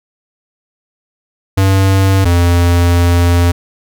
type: tone pair in turn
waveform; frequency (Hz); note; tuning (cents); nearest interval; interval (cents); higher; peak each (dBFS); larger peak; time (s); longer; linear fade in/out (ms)
square; 96.5 / 86.8; G2 / F2; -27 / -10; major second; 183; first; -8; neither; 1.57-2.25 / 2.25-3.52; second; 10
effects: none